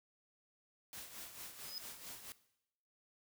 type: noise with tremolo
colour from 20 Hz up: white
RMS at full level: -48 dBFS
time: 0.93-2.32 s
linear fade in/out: 0 ms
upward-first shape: sine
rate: 4.5 Hz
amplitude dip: 60%
type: tone with exponential growth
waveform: square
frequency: 5040 Hz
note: D#8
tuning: 21 cents sharp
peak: -39 dBFS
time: 1.55-1.78 s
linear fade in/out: 0 ms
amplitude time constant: 50 ms
effects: noise-tail reverb RT60 0.8 s tail -17 dB re dry